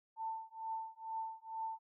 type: tone with tremolo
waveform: sine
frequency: 892 Hz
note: A5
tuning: 23 cents sharp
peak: -36 dBFS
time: 0.16-1.79 s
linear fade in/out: 50 ms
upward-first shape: triangle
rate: 2.2 Hz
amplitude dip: 100%
effects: none